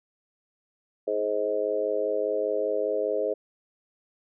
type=harmonic tone with a mistuned harmonic; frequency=105 Hz; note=G#2; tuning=19 cents sharp; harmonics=3 / 4 / 5 / 6; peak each=-37 / -28 / -28 / -30 dBFS; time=1.07-3.34 s; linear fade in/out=10 ms; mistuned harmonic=3; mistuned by=+19 cents; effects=none